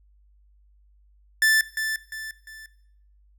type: tone with echo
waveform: 45% pulse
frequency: 1760 Hz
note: A6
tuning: in tune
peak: -16 dBFS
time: 1.42-1.61 s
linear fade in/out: 2 ms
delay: 350 ms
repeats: 3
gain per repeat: -8 dB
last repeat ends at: 2.66 s
effects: noise-tail reverb RT60 0.7 s tail -18 dB re dry + added 50 Hz sine -55 dBFS peak until 3.38 s